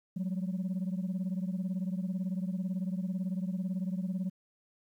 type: beating tone pair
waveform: sine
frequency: 181.2 / 199.2 Hz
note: F#3 / G3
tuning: -36 / +28 cents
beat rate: 18 Hz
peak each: -31 / -34 dBFS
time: 0.16-4.3 s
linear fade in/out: 10 ms
effects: tanh soft clip ceiling -28 dBFS + 11-bit